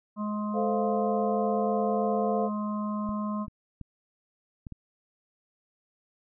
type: harmonic tone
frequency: 209.8 Hz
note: G#3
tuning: 18 cents sharp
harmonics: 1 / 3 / 5 / 6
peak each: -29 / -40 / -36 / -45 dBFS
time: 0.16-3.47 s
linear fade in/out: 50 ms
type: chord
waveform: sine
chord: F major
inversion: first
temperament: equal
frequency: 440 / 523.3 / 698.5 Hz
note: A4 / C5 / F5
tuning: 0 / 0 / 0 cents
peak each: -30 / -31 / -29 dBFS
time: 0.53-2.5 s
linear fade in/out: 50 ms
type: clicks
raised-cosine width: 5 ms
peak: -27 dBFS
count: 5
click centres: 3.091 / 3.481 / 3.813 / 4.668 / 4.723 s
effects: none